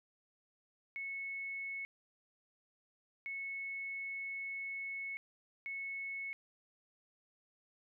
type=tone bursts at uneven times; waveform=sine; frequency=2200 Hz; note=C#7; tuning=14 cents flat; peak=-39 dBFS; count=3; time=0.96-1.85 / 3.26-5.17 / 5.66-6.33 s; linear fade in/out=0 ms; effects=none